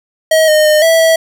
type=tone with pitch steps; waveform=square; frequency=636 / 614 / 610 / 655 / 651 Hz; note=D#5 / D#5 / D#5 / E5 / E5; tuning=+38 / -23 / -34 / -11 / -22 cents; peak=-7 dBFS; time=0.31-1.16 s; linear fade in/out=5 ms; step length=170 ms; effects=none